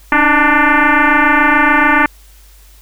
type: tone with frequency modulation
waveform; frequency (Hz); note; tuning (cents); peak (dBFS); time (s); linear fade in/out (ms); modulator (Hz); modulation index
sine; 309.5; D#4; -9; -7; 0.12-2.06; 2; 296; 6.5
effects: added 50 Hz sine -40 dBFS peak until 2.81 s + white hiss -47 dBFS RMS until 2.81 s